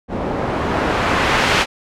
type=noise with low-pass filter sweep; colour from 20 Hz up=white; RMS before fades=-18 dBFS; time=0.08-1.66 s; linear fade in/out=50 ms; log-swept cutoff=490 to 2900 Hz; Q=0.71; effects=none